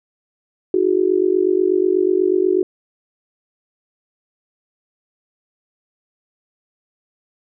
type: tone with amplitude modulation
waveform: sine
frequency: 370.1 Hz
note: F#4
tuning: in tune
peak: -9 dBFS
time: 0.74-2.63 s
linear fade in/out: 2 ms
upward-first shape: sine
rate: 48.2 Hz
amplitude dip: 95%
effects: none